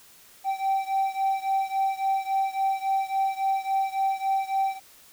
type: beating tone pair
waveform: triangle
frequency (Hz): 775 / 778.6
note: G5 / G5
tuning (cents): -20 / -12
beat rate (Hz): 3.6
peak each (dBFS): -23 / -25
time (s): 0.44-4.8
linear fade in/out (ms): 50
effects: tanh soft clip ceiling -14 dBFS + white hiss -53 dBFS RMS until 5.12 s